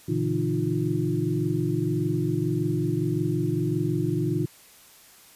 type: tone cluster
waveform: sine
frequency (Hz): 117.9 / 143.1 / 164.8 / 305.7 / 351.3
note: A#2 / D3 / E3 / D#4 / F4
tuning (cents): +20 / -45 / 0 / -30 / +10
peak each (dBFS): -29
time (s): 0.08-4.46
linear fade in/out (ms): 10
effects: white hiss -52 dBFS RMS until 5.35 s + resampled to 32000 Hz